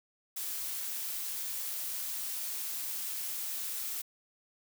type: noise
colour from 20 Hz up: blue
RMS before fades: -37 dBFS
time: 0.36-4.02 s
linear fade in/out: 10 ms
effects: none